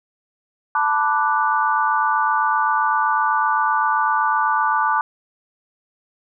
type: chord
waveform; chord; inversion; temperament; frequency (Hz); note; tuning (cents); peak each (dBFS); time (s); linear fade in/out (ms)
sine; B minor seventh; third; equal; 880 / 987.8 / 1174.7 / 1480; A5 / B5 / D6 / F#6; 0 / 0 / 0 / 0; -20 / -24 / -20 / -23; 0.75-5.01; 2
effects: none